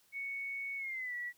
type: tone with pitch glide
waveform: sine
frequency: 2219 to 1942.9 Hz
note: C#7 to B6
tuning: +1 to -29 cents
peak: -37 dBFS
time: 0.12-1.33 s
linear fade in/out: 50 ms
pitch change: -230 cents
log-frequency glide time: 0.77-1.15 s
effects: white hiss -69 dBFS RMS until 1.37 s